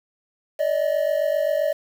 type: tone pair together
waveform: triangle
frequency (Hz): 580 / 627.6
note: D5 / D#5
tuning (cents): -22 / +15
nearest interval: minor second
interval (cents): 137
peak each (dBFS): -20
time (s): 0.59-1.73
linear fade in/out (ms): 10
effects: 7-bit